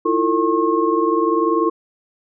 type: tone cluster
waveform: sine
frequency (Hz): 325.3 / 345.6 / 451.3 / 1080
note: E4 / F4 / A4 / C#6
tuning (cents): -23 / -18 / +44 / -45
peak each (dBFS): -20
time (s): 0.05-1.7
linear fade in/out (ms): 10
effects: none